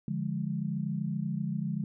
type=chord; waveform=sine; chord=D diminished; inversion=none; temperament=equal; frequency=146.83 / 174.61 / 207.7 Hz; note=D3 / F3 / Ab3; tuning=0 / 0 / 0 cents; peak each=-34 dBFS; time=0.08-1.84 s; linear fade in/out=2 ms; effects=none

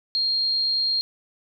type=tone; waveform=sine; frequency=4223 Hz; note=C8; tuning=15 cents sharp; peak=-20 dBFS; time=0.15-1.01 s; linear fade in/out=0 ms; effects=none

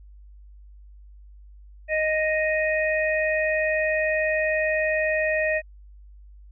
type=harmonic tone; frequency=622.3 Hz; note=D#5; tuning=in tune; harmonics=1 / 3 / 4; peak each=-23 / -25 / -29 dBFS; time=1.88-5.62 s; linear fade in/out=50 ms; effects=added 50 Hz sine -44 dBFS peak until 6.51 s

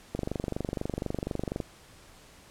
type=click train; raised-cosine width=2 ms; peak=-17 dBFS; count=36; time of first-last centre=0.15-1.602 s; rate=24.1 Hz; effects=pink hiss -54 dBFS RMS until 2.5 s + low-pass 11000 Hz 12 dB/octave

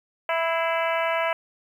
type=harmonic tone with a mistuned harmonic; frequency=329.6 Hz; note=E4; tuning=in tune; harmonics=2 / 3 / 4 / 5 / 6 / 7 / 8 / 9; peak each=-25 / -28 / -31 / -32 / -33 / -33 / -35 / -38 dBFS; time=0.29-1.33 s; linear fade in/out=2 ms; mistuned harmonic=6; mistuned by=+56 cents; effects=9-bit

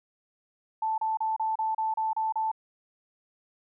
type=tone bursts; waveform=sine; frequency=880 Hz; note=A5; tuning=in tune; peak=-25 dBFS; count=9; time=0.82-2.516 s; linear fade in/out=5 ms; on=160 ms; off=32 ms; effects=none

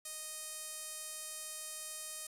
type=tone with band-pass filter; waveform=sawtooth; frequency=622.3 Hz; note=D#5; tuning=in tune; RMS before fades=-45 dBFS; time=0.05-2.27 s; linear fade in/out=5 ms; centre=9300 Hz; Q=2.1; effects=11-bit

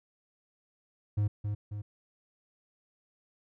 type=tone with echo; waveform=triangle; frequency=103.83 Hz; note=G#2; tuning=in tune; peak=-23 dBFS; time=1.17-1.28 s; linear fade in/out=10 ms; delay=270 ms; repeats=2; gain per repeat=-5 dB; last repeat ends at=1.82 s; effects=none

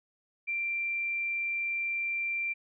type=tone; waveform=sine; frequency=2361 Hz; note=D7; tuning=9 cents sharp; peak=-29 dBFS; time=0.47-2.54 s; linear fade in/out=20 ms; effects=none

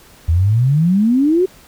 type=exponential sweep; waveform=sine; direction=up; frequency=78 to 384.2 Hz; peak=-10 dBFS; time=0.28-1.46 s; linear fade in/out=10 ms; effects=pink hiss -45 dBFS RMS until 1.67 s

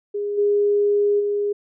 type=tone with level steps; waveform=sine; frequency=410 Hz; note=G#4; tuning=22 cents flat; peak=-22 / -15 / -19 dBFS; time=0.14-1.53 s; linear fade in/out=10 ms; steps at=0.37 / 1.19 s; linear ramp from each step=20 ms; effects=none

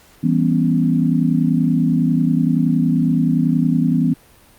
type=chord; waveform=sine; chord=C# half-diminished seventh; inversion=first; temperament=equal; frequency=164.81 / 196 / 246.9 / 277.2 Hz; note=E3 / G3 / B3 / C#4; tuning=0 / 0 / 0 / 0 cents; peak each=-17 / -23 / -17 / -21 dBFS; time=0.23-4.14 s; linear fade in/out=10 ms; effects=pink hiss -49 dBFS RMS until 4.58 s + Opus 48 kbps

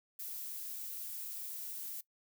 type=noise; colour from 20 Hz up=violet; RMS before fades=-43 dBFS; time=0.19-2.01 s; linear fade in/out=5 ms; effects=noise-tail reverb RT60 0.1 s tail -20 dB re dry

